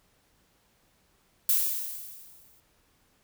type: noise with exponential decay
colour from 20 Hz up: violet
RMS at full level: -22 dBFS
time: 1.49-2.6 s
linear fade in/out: 1 ms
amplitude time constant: 240 ms
effects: pink hiss -67 dBFS RMS until 3.23 s